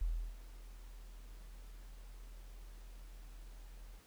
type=tone with ADSR envelope; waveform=sine; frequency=41.2 Hz; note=E1; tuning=in tune; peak=-31 dBFS; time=0.01-4 s; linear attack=7 ms; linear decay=330 ms; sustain=-18 dB; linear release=33 ms; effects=pink hiss -64 dBFS RMS until 4.06 s